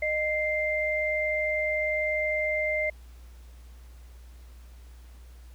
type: tone pair together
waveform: sine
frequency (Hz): 615.1 / 2093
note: D#5 / C7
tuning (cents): -20 / 0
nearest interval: octave + major sixth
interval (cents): 2120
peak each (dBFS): -28 / -27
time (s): 0.02-2.9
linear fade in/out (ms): 5
effects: added 60 Hz sine -45 dBFS peak until 5.54 s + pink hiss -60 dBFS RMS until 5.54 s